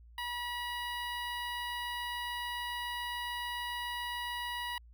15% pulse tone with notch filter, 967 Hz, B5, 37 cents flat, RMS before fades -38 dBFS, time 0.18-4.78 s, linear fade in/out 2 ms, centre 7500 Hz, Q 0.82, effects added 58 Hz sine -53 dBFS peak until 4.93 s

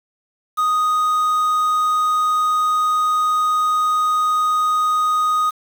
triangle tone with quantisation, 1244.5 Hz, D#6, in tune, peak -13 dBFS, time 0.57-5.51 s, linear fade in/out 20 ms, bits 6, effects none

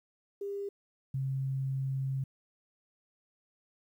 sine tone pair in turn, 400.9 / 134.17 Hz, G4 / C3, +39 / +44 cents, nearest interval octave + perfect fifth, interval 1895 cents, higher first, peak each -34 / -30 dBFS, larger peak second, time 0.41-0.69 / 1.14-2.24 s, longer second, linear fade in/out 5 ms, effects 11-bit

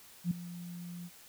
sine tone with ADSR envelope, 174.61 Hz, F3, in tune, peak -25 dBFS, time 0.24-1.1 s, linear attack 70 ms, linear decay 5 ms, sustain -16 dB, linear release 43 ms, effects white hiss -56 dBFS RMS until 1.28 s

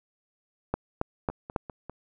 two click trains, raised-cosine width 1 ms, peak -12 / -24 dBFS, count 4 / 4, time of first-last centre 0.74-1.562 / 1.3-1.896 s, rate 3.65 / 5.03 Hz, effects none

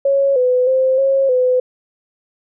sine tone with pitch steps, 552 / 502 / 522 / 542 / 505 Hz, C#5 / B4 / C5 / C#5 / B4, -7 / +28 / -4 / -39 / +39 cents, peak -11 dBFS, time 0.05-1.6 s, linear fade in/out 5 ms, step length 310 ms, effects none

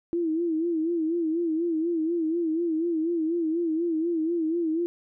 sine tone with vibrato, 329.6 Hz, E4, in tune, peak -23 dBFS, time 0.13-4.86 s, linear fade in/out 0 ms, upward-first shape sine, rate 4.1 Hz, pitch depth 91 cents each way, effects none

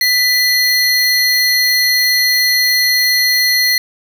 square tone pair together, 1987 / 4240 Hz, B6 / C8, +10 / +22 cents, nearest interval octave + minor second, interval 1312 cents, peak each -14 dBFS, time 0.01-3.78 s, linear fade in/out 2 ms, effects none

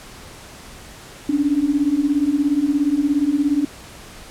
sine beating tone pair, 276.9 / 293.9 Hz, C#4 / D4, -2 / +1 cents, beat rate 17 Hz, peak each -20 / -17 dBFS, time 1.29-3.65 s, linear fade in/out 5 ms, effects pink hiss -40 dBFS RMS until 4.3 s + low-pass 11000 Hz 12 dB/octave

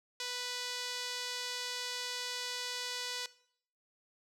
sawtooth tone with band-pass filter, 493.9 Hz, B4, in tune, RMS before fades -39 dBFS, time 0.2-3.26 s, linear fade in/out 2 ms, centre 4600 Hz, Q 1.4, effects noise-tail reverb RT60 0.6 s tail -18 dB re dry

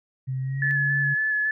sine tone with exponential growth, 1894 Hz, A#6, 27 cents sharp, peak -29 dBFS, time 0.27-0.71 s, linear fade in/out 0 ms, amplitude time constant 94 ms
sine tone with pitch glide, 130.81 to 141.01 Hz, C3 to C#3, 0 to +30 cents, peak -25 dBFS, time 0.27-1.15 s, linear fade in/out 20 ms, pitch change +130 cents, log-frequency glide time 0.41-0.73 s
sine tone with vibrato, 1721 Hz, A6, 39 cents flat, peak -21 dBFS, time 0.62-1.51 s, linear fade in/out 2 ms, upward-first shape square, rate 3.6 Hz, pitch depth 13 cents each way
effects none

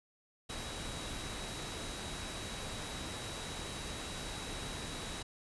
sine tone in noise, 3866 Hz, B7, 38 cents flat, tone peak -49 dBFS, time 0.49-5.23 s, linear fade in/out 10 ms, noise pink, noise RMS -42 dBFS, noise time 0.49-5.23 s, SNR -10 dB, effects resampled to 24000 Hz

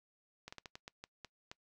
slowing click train, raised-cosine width 0.2 ms, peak -29 dBFS, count 9, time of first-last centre 0.48-1.515 s, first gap 45 ms, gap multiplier 1.29, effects noise-tail reverb RT60 0.1 s tail -23 dB re dry

